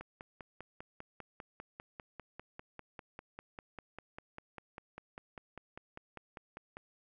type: click train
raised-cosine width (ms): 0.5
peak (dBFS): -30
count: 35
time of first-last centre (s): 0.01-6.769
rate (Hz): 5.03
effects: none